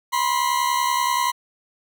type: tone pair together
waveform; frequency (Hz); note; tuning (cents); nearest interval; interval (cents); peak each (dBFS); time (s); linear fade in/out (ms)
40% pulse; 976 / 1046.4; B5 / C6; -21 / 0; minor second; 121; -21 / -21; 0.12-1.32; 20
effects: none